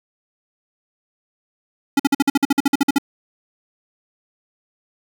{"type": "tone bursts", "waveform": "square", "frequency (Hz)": 279.6, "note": "C#4", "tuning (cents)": 15, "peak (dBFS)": -12, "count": 14, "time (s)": [1.97, 2.984], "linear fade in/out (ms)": 5, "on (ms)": 26, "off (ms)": 50, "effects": ["9-bit"]}